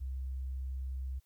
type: tone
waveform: sine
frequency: 65.41 Hz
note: C2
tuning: in tune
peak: -35 dBFS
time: 0-1.2 s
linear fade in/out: 20 ms
effects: white hiss -75 dBFS RMS until 1.25 s